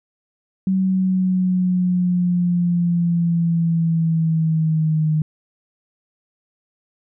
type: linear sweep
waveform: sine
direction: down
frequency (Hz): 190 to 154.3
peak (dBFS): -15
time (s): 0.67-5.22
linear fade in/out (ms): 2
effects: none